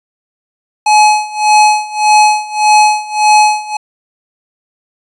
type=tone with tremolo; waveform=square; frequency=848 Hz; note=G#5; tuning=36 cents sharp; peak=-4 dBFS; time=0.86-3.77 s; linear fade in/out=5 ms; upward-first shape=sine; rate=1.7 Hz; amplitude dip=90%; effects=resampled to 22050 Hz